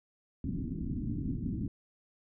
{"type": "low-pass noise", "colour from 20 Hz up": "white", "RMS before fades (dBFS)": -35, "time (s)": [0.44, 1.68], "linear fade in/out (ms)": 2, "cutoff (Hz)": 290, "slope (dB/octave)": 48, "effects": []}